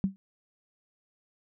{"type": "tone with exponential decay", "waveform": "sine", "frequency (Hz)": 193.2, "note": "G3", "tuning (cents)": -25, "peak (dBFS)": -19, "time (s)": [0.04, 0.16], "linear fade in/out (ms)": 0, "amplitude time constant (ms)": 26, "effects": []}